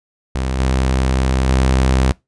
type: tone with level steps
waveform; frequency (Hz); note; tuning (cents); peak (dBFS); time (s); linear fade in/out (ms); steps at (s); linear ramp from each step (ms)
sawtooth; 65.1; C2; -8; -14 / -10 / -8; 0.35-2.12; 0; 0.59 / 1.48; 2
effects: noise-tail reverb RT60 0.2 s tail -23 dB re dry + resampled to 22050 Hz